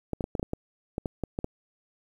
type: clicks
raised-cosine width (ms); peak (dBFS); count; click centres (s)
2; -16; 12; 0.133 / 0.208 / 0.241 / 0.352 / 0.396 / 0.429 / 0.534 / 0.981 / 1.058 / 1.237 / 1.389 / 1.444
effects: 9-bit